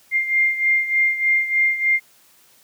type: beating tone pair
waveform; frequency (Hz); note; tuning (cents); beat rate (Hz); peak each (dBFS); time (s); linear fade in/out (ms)
sine; 2107 / 2110.3; C7 / C7; +12 / +14; 3.3; -17 / -22; 0.11-2; 50
effects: white hiss -54 dBFS RMS until 2.63 s + high-pass 80 Hz 12 dB/octave